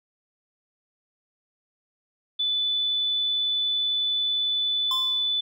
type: tone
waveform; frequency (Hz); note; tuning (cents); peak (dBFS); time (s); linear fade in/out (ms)
sine; 3489; A7; -15; -22; 2.39-5.41; 10
type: tone with exponential decay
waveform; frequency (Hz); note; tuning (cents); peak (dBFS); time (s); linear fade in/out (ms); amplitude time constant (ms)
square; 1046.5; C6; 0; -28; 4.91-5.37; 2; 100
effects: none